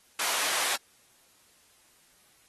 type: high-pass noise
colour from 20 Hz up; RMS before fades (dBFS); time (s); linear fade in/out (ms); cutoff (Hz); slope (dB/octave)
pink; -29; 0.19-0.76; 5; 870; 12
effects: white hiss -62 dBFS RMS until 2.48 s + AAC 32 kbps